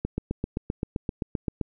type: click train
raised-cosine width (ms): 3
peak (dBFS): -14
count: 13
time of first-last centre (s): 0.05-1.613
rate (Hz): 7.68
effects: none